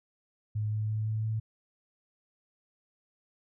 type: tone with pitch steps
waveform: sine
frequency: 106.6 / 107.47 / 108.34 / 109.22 / 110.1 Hz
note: G#2 / A2 / A2 / A2 / A2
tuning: +46 / -40 / -26 / -12 / +2 cents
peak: -28 dBFS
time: 0.55-1.4 s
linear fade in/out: 10 ms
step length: 170 ms
effects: none